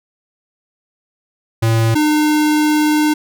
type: tone pair in turn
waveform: square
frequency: 113.2 / 302.9 Hz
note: A2 / D#4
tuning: +50 / -46 cents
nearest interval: octave + perfect fourth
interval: 1704 cents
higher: second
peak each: -12 dBFS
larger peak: neither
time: 1.62-1.95 / 1.95-3.14 s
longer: second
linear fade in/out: 10 ms
effects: none